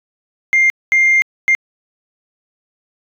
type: tone bursts at uneven times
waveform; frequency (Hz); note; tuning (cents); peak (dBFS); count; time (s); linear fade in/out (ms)
sine; 2108; C7; +12; -7; 3; 0.53-0.7 / 0.92-1.22 / 1.48-1.55; 0
effects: tanh soft clip ceiling -6 dBFS